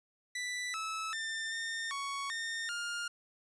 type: tone with pitch steps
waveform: sawtooth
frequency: 1978 / 1303 / 1794 / 1818 / 1114 / 1825 / 1411 Hz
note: B6 / E6 / A6 / A#6 / C#6 / A#6 / F6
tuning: +2 / -20 / +33 / -44 / +8 / -37 / +17 cents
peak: -32 dBFS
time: 0.35-3.08 s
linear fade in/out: 5 ms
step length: 390 ms
effects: resampled to 22050 Hz